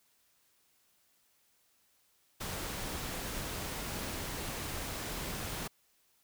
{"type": "noise", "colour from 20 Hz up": "pink", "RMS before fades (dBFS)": -39, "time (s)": [2.4, 5.68], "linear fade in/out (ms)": 10, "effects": ["white hiss -71 dBFS RMS until 6.23 s"]}